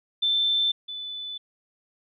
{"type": "tone pair in turn", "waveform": "sine", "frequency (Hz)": [3544, 3495], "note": ["A7", "A7"], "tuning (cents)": [12, -12], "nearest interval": "unison", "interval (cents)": 24, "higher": "first", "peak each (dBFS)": [-20, -32], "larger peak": "first", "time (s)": [[0.22, 0.72], [0.88, 1.38]], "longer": "neither", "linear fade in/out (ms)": 10, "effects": []}